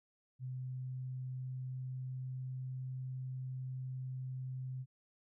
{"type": "tone with pitch glide", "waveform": "sine", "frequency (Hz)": [128.5, 129.39], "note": ["C3", "C3"], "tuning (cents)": [-31, -19], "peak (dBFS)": -39, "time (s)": [0.39, 4.86], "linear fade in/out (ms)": 50, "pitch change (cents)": 12, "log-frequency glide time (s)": [0.81, 2.96], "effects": []}